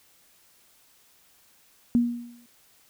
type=tone with exponential decay; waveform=sine; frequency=238.8 Hz; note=A#3; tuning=42 cents sharp; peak=-15 dBFS; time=1.95-2.46 s; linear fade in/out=0 ms; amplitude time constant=110 ms; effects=white hiss -60 dBFS RMS until 2.89 s